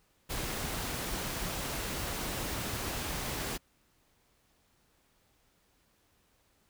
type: noise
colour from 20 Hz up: pink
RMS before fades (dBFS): -36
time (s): 0.29-3.58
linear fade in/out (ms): 20
effects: pink hiss -70 dBFS RMS until 6.69 s